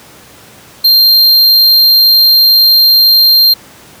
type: tone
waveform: square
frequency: 4183 Hz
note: C8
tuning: 1 cent flat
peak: -4 dBFS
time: 0.84-3.54 s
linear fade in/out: 10 ms
effects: pink hiss -37 dBFS RMS until 4 s + high-pass 100 Hz 12 dB/octave